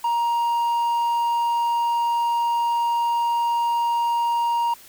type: tone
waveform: triangle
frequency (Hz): 940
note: A#5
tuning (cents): +14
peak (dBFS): -17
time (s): 0.04-4.74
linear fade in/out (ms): 5
effects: white hiss -47 dBFS RMS until 4.88 s